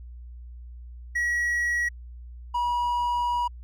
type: tone pair in turn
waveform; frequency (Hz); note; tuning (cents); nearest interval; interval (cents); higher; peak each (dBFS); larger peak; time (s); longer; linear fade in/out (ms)
triangle; 1917 / 966; A#6 / B5; +48 / -39; octave; 1187; first; -21; neither; 1.15-1.89 / 2.54-3.48; second; 10
effects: added 60 Hz sine -39 dBFS peak until 3.63 s